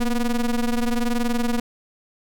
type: ring-modulated tone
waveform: square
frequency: 121.5 Hz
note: B2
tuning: 28 cents flat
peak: -17 dBFS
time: 0-1.6 s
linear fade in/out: 5 ms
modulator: 111 Hz
effects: none